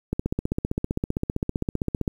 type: click train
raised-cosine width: 3 ms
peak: -11 dBFS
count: 31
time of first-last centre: 0.13-2.078 s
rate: 15.4 Hz
effects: 8-bit